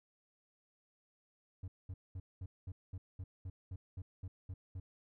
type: tone bursts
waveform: triangle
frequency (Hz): 92.5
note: F#2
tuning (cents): 0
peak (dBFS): -39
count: 13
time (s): 1.63-4.8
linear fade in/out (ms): 5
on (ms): 50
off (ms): 210
effects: none